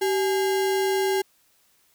sine tone with sample-and-hold, 384.9 Hz, G4, 32 cents flat, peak -20 dBFS, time 0.01-1.22 s, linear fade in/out 10 ms, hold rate 1225 Hz, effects white hiss -63 dBFS RMS until 1.94 s

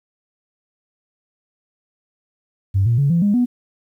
sine tone with pitch steps, 97.4 / 117.17 / 140.96 / 169.58 / 204 / 245.4 Hz, G2 / A#2 / C#3 / E3 / G#3 / B3, -11 / +9 / +29 / +49 / -31 / -11 cents, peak -12 dBFS, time 2.74-3.46 s, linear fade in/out 20 ms, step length 120 ms, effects tanh soft clip ceiling -8 dBFS + 9-bit

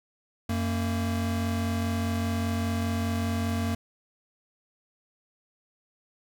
square tone pair together, 91.46 / 229.4 Hz, F#2 / A#3, -20 / -28 cents, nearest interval octave + major third, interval 1592 cents, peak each -29 / -30 dBFS, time 0.49-3.75 s, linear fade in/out 5 ms, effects none

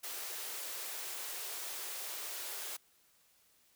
white high-pass noise, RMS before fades -42 dBFS, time 0.03-2.77 s, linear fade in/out 10 ms, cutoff 340 Hz, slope 48 dB/octave, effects white hiss -69 dBFS RMS until 3.75 s

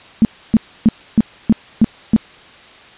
sine tone bursts, 222.1 Hz, A3, 16 cents sharp, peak -5 dBFS, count 7, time 0.22-2.163 s, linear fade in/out 0 ms, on 29 ms, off 290 ms, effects white hiss -41 dBFS RMS until 2.97 s + resampled to 8000 Hz

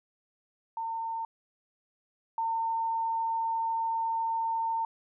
sine tone pair in turn, 907 / 907 Hz, A#5 / A#5, -48 / -48 cents, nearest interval unison, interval 0 cents, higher neither, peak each -31 / -27 dBFS, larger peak second, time 0.77-1.25 / 2.38-4.85 s, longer second, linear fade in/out 2 ms, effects none

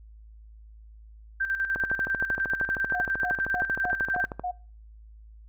sine tone with tremolo, 1568 Hz, G6, in tune, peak -23 dBFS, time 1.4-4.26 s, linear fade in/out 10 ms, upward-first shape square, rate 10 Hz, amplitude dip 60%
click train, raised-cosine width 1 ms, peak -19 dBFS, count 35, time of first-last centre 1.76-4.396 s, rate 12.9 Hz
sine tone bursts, 723 Hz, F#5, 40 cents flat, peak -27 dBFS, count 6, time 2.94-4.514 s, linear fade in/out 10 ms, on 79 ms, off 220 ms
effects noise-tail reverb RT60 0.5 s tail -25 dB re dry + added 54 Hz sine -46 dBFS peak until 5.48 s

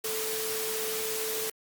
sine tone in noise, 440 Hz, A4, in tune, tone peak -34 dBFS, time 0.04-1.5 s, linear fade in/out 5 ms, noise white, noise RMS -33 dBFS, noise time 0.04-1.5 s, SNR -4 dB, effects high-pass 150 Hz 12 dB/octave + Opus 48 kbps

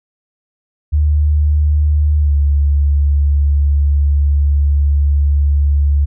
sine tone with pitch glide, 74.7 to 71.74 Hz, D2 to D2, +30 to -40 cents, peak -9 dBFS, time 0.92-6.06 s, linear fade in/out 20 ms, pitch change -70 cents, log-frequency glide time 2.2-2.33 s, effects none

